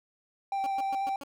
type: tone with vibrato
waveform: triangle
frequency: 784 Hz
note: G5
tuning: in tune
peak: -26 dBFS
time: 0.52-1.16 s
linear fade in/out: 2 ms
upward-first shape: square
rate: 8.1 Hz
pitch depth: 10 cents each way
type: tone bursts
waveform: 15% pulse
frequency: 280.4 Hz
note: C#4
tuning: 20 cents sharp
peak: -33 dBFS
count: 5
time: 0.64-1.235 s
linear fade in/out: 0 ms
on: 23 ms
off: 120 ms
effects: none